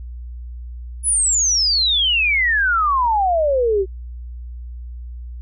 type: exponential sweep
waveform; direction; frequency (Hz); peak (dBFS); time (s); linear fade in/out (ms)
sine; down; 10460 to 370; -14; 1.03-3.86; 50
effects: added 60 Hz sine -29 dBFS peak until 5.41 s